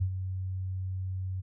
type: tone with ADSR envelope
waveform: sine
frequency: 93.6 Hz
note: F#2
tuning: 20 cents sharp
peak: -23 dBFS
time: 0-1.42 s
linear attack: 20 ms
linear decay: 72 ms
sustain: -8 dB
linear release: 24 ms
effects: none